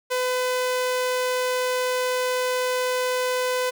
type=tone; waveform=sawtooth; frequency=504 Hz; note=B4; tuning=35 cents sharp; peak=-18 dBFS; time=0.1-3.71 s; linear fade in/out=20 ms; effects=none